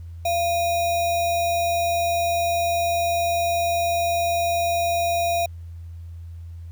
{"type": "tone with sample-and-hold", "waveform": "sine", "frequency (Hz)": 685, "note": "F5", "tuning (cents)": -34, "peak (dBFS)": -19, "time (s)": [0.25, 5.46], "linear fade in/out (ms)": 5, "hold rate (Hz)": 3150, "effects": ["added 84 Hz sine -34 dBFS peak until 6.71 s", "pink hiss -63 dBFS RMS until 6.71 s"]}